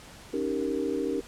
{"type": "chord", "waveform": "sine", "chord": "Eb dominant seventh", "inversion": "third", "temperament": "equal", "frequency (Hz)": [277.2, 311.1, 392, 466.2], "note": ["Db4", "Eb4", "G4", "Bb4"], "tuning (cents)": [0, 0, 0, 0], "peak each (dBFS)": -32, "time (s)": [0.33, 1.21], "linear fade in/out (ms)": 10, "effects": ["pink hiss -48 dBFS RMS until 1.27 s", "low-pass 10000 Hz 12 dB/octave"]}